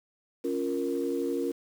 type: chord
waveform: sine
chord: Bb minor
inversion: first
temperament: equal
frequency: 277.2 / 349.2 / 466.2 Hz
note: Db4 / F4 / Bb4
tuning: 0 / 0 / 0 cents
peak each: -31 dBFS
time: 0.44-1.52 s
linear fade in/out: 10 ms
effects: tanh soft clip ceiling -18 dBFS + 8-bit